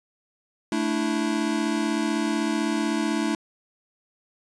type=chord; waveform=square; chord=A suspended fourth; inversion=none; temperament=equal; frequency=220 / 293.7 / 329.6 Hz; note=A3 / D4 / E4; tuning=0 / 0 / 0 cents; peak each=-28 dBFS; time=0.72-3.35 s; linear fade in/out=2 ms; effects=resampled to 22050 Hz